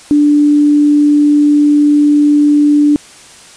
sine tone, 293.7 Hz, D4, in tune, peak -5 dBFS, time 0.11-2.96 s, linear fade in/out 0 ms, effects white hiss -37 dBFS RMS until 3.56 s + resampled to 22050 Hz

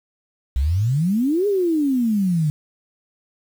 sine exponential two-way sweep, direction up then down, 61.2 to 420 to 146.5 Hz, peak -16 dBFS, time 0.56-2.5 s, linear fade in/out 0 ms, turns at 1.47 s, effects 7-bit

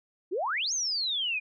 sine exponential two-way sweep, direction up then down, 322.3 to 6570 to 2399 Hz, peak -27 dBFS, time 0.31-1.4 s, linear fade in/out 20 ms, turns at 0.73 s, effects none

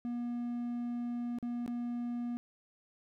triangle tone with dropouts, 240 Hz, B3, 49 cents flat, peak -32 dBFS, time 0.05-2.37 s, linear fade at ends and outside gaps 0 ms, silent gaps 1.386-1.427 / 1.662-1.678 s, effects none

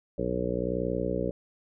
harmonic tone with a mistuned harmonic, 61.1 Hz, B1, 18 cents flat, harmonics 1 / 2 / 3 / 4 / 5 / 6 / 7 / 8 / 9, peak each -38 / -38 / -34 / -39 / -35 / -39 / -34 / -34 / -34 dBFS, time 0.18-1.31 s, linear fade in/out 5 ms, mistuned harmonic 1, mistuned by +74 cents, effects none

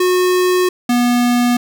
square tone pair in turn, 364 / 242.9 Hz, F#4 / B3, -28 / -29 cents, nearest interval perfect fifth, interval 701 cents, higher first, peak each -12 dBFS, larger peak neither, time 0-0.69 / 0.89-1.57 s, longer first, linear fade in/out 5 ms, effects none

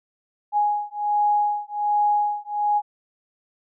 sine beating tone pair, 830 / 831.3 Hz, G#5 / G#5, -1 / +1 cents, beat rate 1.3 Hz, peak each -22 dBFS, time 0.52-2.82 s, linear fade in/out 50 ms, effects none

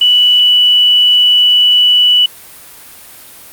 sine tone, 2960 Hz, F#7, in tune, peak -5 dBFS, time 0.01-2.26 s, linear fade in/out 5 ms, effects white hiss -35 dBFS RMS until 3.52 s + Opus 48 kbps

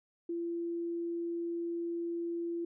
sine tone, 340 Hz, F4, 46 cents flat, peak -33 dBFS, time 0.29-2.65 s, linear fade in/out 5 ms, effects none

